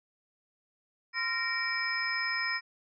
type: tone cluster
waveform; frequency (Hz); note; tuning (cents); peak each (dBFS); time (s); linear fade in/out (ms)
sine; 1033 / 1372 / 1860 / 2317 / 5140; C6 / F6 / A#6 / D7 / E8; -22 / -31 / -4 / -24 / -45; -40 / -39 / -32 / -35 / -36; 1.13-2.61; 50
effects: none